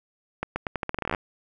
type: accelerating click train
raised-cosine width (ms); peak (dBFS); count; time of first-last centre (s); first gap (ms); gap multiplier
0.5; -12; 16; 0.43-1.148; 130; 0.83
effects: none